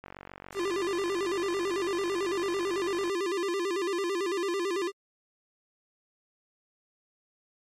click train, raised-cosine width 0.5 ms, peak -27 dBFS, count 145, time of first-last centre 0.04-3.097 s, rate 47.1 Hz
blue noise with exponential decay, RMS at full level -42 dBFS, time 0.52-0.7 s, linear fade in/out 5 ms, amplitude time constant 37 ms
square tone with vibrato, 370 Hz, F#4, in tune, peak -28 dBFS, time 0.54-4.92 s, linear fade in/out 50 ms, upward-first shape square, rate 9 Hz, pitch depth 120 cents each way
effects low-pass 8000 Hz 12 dB/octave + MP3 64 kbps

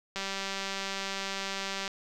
click train, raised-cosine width 0.2 ms, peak -17 dBFS, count 336, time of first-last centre 0.16-1.878 s, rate 195 Hz, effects none

